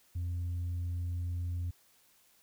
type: tone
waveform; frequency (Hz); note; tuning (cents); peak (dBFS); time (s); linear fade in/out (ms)
sine; 87.31; F2; 0; -30; 0.15-1.71; 10
effects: tanh soft clip ceiling -31 dBFS + white hiss -66 dBFS RMS until 2.42 s